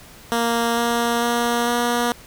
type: tone with pitch steps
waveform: 10% pulse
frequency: 233.1 / 235.3 / 237.4 / 239.7 Hz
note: A#3 / A#3 / A#3 / A#3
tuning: 0 / +16 / +32 / +48 cents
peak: -10 dBFS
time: 0.32-2.12 s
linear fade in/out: 0 ms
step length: 450 ms
effects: pink hiss -44 dBFS RMS until 2.26 s